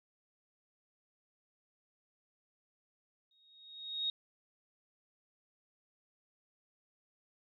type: tone with exponential growth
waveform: sine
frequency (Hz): 3748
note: A#7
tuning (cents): +9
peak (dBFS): -30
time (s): 3.31-4.1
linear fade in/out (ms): 2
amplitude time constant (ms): 170
effects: none